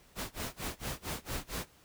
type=noise with tremolo; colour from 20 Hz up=pink; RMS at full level=-36 dBFS; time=0.15-1.67 s; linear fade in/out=50 ms; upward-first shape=sine; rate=4.4 Hz; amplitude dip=100%; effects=pink hiss -62 dBFS RMS until 1.84 s